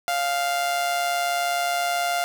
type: tone with amplitude modulation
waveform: sawtooth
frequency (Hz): 698.5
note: F5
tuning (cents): 0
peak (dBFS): -16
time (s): 0.08-2.24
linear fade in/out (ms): 0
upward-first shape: sine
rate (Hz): 139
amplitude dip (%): 45
effects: none